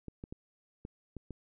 clicks, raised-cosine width 3 ms, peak -29 dBFS, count 6, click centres 0.083 / 0.239 / 0.325 / 0.851 / 1.167 / 1.307 s, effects none

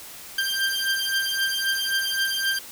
20% pulse beating tone pair, 1579 / 1582.8 Hz, G6 / G6, +12 / +16 cents, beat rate 3.8 Hz, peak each -21 dBFS, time 0.38-2.59 s, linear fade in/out 5 ms, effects white hiss -41 dBFS RMS until 2.71 s

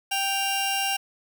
sawtooth tone pair together, 784 / 2794 Hz, G5 / F7, 0 / 0 cents, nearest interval octave + minor seventh, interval 2200 cents, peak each -23 dBFS, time 0.11-0.97 s, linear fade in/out 10 ms, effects none

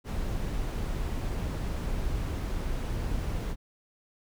brown noise, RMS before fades -31 dBFS, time 0.04-3.56 s, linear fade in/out 50 ms, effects none

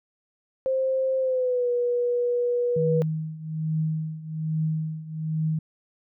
sine tone with pitch glide, 526 to 485.1 Hz, C5 to B4, +9 to -31 cents, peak -21 dBFS, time 0.66-3.02 s, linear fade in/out 0 ms, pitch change -140 cents, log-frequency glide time 1.19-1.7 s
sine tone with tremolo, 157.5 Hz, D#3, 21 cents sharp, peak -21 dBFS, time 2.76-5.59 s, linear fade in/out 5 ms, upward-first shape triangle, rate 1.2 Hz, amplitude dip 85%
effects none

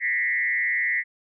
sine tone with frequency modulation, 1975.5 Hz, B6, in tune, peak -21 dBFS, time 0-1.04 s, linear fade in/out 50 ms, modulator 140 Hz, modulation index 1.1, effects none

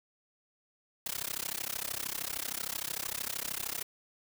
white noise with amplitude modulation, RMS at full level -33 dBFS, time 1.06-3.83 s, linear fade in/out 2 ms, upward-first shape sine, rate 33.1 Hz, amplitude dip 100%, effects none

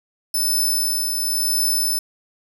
10% pulse tone with tremolo, 5274 Hz, E8, in tune, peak -11 dBFS, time 0.34-1.99 s, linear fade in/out 5 ms, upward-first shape triangle, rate 0.95 Hz, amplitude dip 40%, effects none

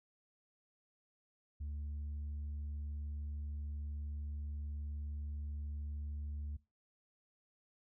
sine tone with tanh clipping, 73.42 Hz, D2, in tune, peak -40 dBFS, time 1.6-6.57 s, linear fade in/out 10 ms, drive 2 dB, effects noise-tail reverb RT60 0.3 s tail -21 dB re dry

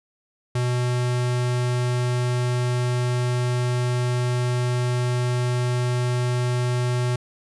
square tone, 123.47 Hz, B2, in tune, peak -21 dBFS, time 0.55-7.16 s, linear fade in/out 5 ms, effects resampled to 24000 Hz

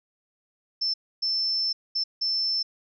sine tone bursts at uneven times, 5310 Hz, E8, 12 cents sharp, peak -23 dBFS, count 4, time 0.81-0.94 / 1.22-1.73 / 1.95-2.04 / 2.21-2.63 s, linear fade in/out 10 ms, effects none

